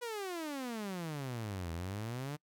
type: exponential two-way sweep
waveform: sawtooth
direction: down then up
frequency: 493.9 to 81.1 to 152.2 Hz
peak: -34 dBFS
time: 0.01-2.37 s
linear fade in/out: 20 ms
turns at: 1.72 s
effects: noise-tail reverb RT60 0.1 s tail -26 dB re dry